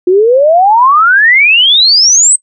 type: exponential sweep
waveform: sine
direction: up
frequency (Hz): 350.5 to 8372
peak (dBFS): -3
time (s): 0.07-2.36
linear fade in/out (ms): 5
effects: noise-tail reverb RT60 0.1 s tail -22 dB re dry